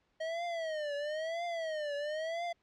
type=tone with vibrato; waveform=square; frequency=631 Hz; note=D#5; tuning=24 cents sharp; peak=-35 dBFS; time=0.2-2.53 s; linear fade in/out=10 ms; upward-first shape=triangle; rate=1 Hz; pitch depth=180 cents each way; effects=pink hiss -75 dBFS RMS until 2.62 s + low-pass 4000 Hz 12 dB/octave